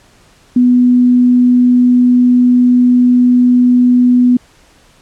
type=tone; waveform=sine; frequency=247.2 Hz; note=B3; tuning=2 cents sharp; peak=-5 dBFS; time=0.56-4.37 s; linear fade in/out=5 ms; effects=pink hiss -47 dBFS RMS until 5.01 s + low-pass 9000 Hz 12 dB/octave